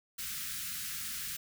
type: band-stop noise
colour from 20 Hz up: white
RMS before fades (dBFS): -39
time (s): 0.18-1.37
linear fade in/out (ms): 10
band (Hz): 240 to 1300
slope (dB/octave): 48
effects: none